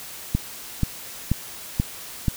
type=click train; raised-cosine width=5 ms; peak=-7 dBFS; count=5; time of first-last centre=0.35-2.282 s; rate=2.07 Hz; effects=white hiss -38 dBFS RMS until 2.36 s